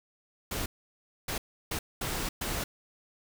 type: noise bursts at uneven times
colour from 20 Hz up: pink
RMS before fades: -33 dBFS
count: 5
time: 0.51-0.66 / 1.28-1.38 / 1.71-1.79 / 2.01-2.29 / 2.41-2.64 s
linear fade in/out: 5 ms
effects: none